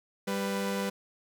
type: tone pair together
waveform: sawtooth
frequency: 196.9 / 496.5 Hz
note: G3 / B4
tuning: +8 / +9 cents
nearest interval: octave + major third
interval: 1601 cents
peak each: -27 / -30 dBFS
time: 0.27-0.9 s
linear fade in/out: 10 ms
effects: none